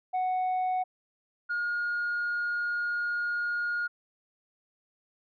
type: tone pair in turn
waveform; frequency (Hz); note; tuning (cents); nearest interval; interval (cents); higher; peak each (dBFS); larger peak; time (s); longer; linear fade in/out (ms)
sine; 740 / 1428.8; F#5 / F6; 0 / +39; major seventh; 1139; second; -23 / -26; first; 0.13-0.84 / 1.49-3.88; second; 20
effects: tanh soft clip ceiling -25 dBFS